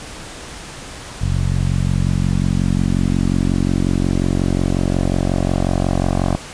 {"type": "tone with low-pass filter sweep", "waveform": "10% pulse", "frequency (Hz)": 45.54, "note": "F#1", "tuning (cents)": -27, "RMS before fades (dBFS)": -17, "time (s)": [1.21, 6.37], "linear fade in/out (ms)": 10, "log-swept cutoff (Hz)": [120, 890], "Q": 1.5, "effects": ["pink hiss -33 dBFS RMS until 6.53 s", "resampled to 22050 Hz"]}